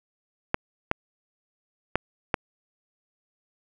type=clicks; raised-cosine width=0.5 ms; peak=-6 dBFS; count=4; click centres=0.544 / 0.914 / 1.956 / 2.342 s; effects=none